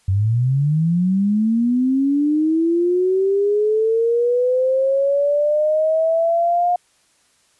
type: linear sweep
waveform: sine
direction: up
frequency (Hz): 92.1 to 714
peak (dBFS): -14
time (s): 0.08-6.76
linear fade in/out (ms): 5
effects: white hiss -59 dBFS RMS until 7.59 s + resampled to 24000 Hz